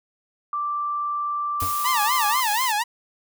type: tone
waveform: sine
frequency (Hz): 1174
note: D6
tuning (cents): -1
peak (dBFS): -23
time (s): 0.53-2.4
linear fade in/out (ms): 2
type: noise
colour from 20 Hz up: blue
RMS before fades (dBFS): -30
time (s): 1.6-2.72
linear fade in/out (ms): 2
type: tone with exponential decay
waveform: square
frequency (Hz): 93.4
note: F#2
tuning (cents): +17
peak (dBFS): -24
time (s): 1.62-1.77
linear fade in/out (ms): 0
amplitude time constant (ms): 31
type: tone with vibrato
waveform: sawtooth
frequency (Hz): 932.3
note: A#5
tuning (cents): 0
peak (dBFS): -17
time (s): 1.84-2.84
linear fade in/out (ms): 20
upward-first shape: sine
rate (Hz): 4.1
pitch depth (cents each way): 210
effects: none